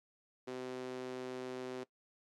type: tone with high-pass filter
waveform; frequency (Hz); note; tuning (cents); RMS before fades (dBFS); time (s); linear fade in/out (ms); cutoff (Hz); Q
sawtooth; 127.6; C3; -43; -43; 0.47-1.84; 10; 340; 3.2
effects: noise-tail reverb RT60 0.1 s tail -19 dB re dry + low-pass 7000 Hz 12 dB/octave